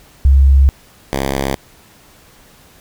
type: tone pair in turn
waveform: sine / 5% pulse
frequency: 68 / 68 Hz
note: C#2 / C#2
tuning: -33 / -33 cents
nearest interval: unison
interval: 0 cents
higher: neither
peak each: -5 dBFS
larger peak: neither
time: 0.25-0.69 / 1.13-1.55 s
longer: first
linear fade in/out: 0 ms
effects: pink hiss -46 dBFS RMS until 2.8 s